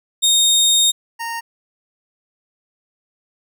25% pulse tone pair in turn, 3700 / 925 Hz, A#7 / A#5, -14 / -14 cents, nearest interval 2 octaves, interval 2400 cents, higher first, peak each -8 / -20 dBFS, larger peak first, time 0.22-0.92 / 1.19-1.41 s, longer first, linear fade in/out 20 ms, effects none

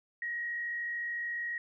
sine tone with frequency modulation, 1893 Hz, A#6, 26 cents sharp, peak -33 dBFS, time 0.22-1.58 s, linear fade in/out 2 ms, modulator 46.2 Hz, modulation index 0.46, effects none

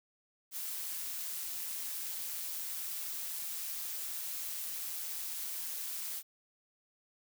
blue noise with amplitude modulation, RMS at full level -38 dBFS, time 0.51-6.23 s, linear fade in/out 50 ms, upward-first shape sine, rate 165 Hz, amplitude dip 35%, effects none

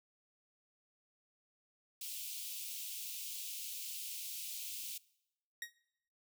white high-pass noise, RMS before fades -44 dBFS, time 2.01-4.98 s, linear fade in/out 5 ms, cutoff 2500 Hz, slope 48 dB/octave
sawtooth tone with exponential decay, 1884 Hz, A#6, 18 cents sharp, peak -34 dBFS, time 5.62-5.74 s, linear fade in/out 2 ms, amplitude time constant 25 ms
effects noise-tail reverb RT60 0.8 s tail -22 dB re dry

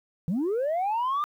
sine linear sweep, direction up, 151.4 to 1218 Hz, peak -22 dBFS, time 0.28-1.24 s, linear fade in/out 0 ms, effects tanh soft clip ceiling -22 dBFS + 10-bit

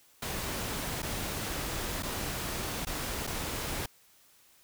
pink noise with dropouts, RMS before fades -35 dBFS, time 0.22-3.86 s, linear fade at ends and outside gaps 5 ms, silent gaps 1.021-1.028 / 2.025-2.031 / 2.851-2.868 / 3.269-3.273 s, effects white hiss -62 dBFS RMS until 4.63 s

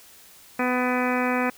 harmonic tone with a mistuned harmonic, 250 Hz, B3, 21 cents sharp, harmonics 1 / 2 / 3 / 4 / 5 / 6 / 7 / 8 / 9 / 10, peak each -25 / -28 / -30 / -31 / -32 / -33 / -33 / -34 / -35 / -35 dBFS, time 0.59-1.5 s, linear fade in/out 5 ms, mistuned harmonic 9, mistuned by +34 cents, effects white hiss -50 dBFS RMS until 1.57 s

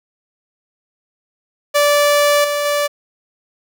sawtooth tone with level steps, 582 Hz, D5, 16 cents flat, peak -7 / -13 / -11 dBFS, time 1.74-2.88 s, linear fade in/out 20 ms, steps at 2.44 / 2.65 s, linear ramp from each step 5 ms, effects none

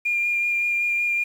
sine tone with vibrato, 2406 Hz, D7, 41 cents sharp, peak -19 dBFS, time 0.05-1.24 s, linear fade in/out 10 ms, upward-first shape sine, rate 5.3 Hz, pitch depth 12 cents each way, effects tanh soft clip ceiling -15 dBFS + 8-bit

